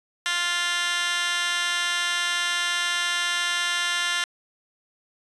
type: tone with high-pass filter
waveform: 15% pulse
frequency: 349.2 Hz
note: F4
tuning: in tune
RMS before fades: -25 dBFS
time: 0.26-4.24 s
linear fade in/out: 0 ms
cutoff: 2100 Hz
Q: 2.8
effects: resampled to 22050 Hz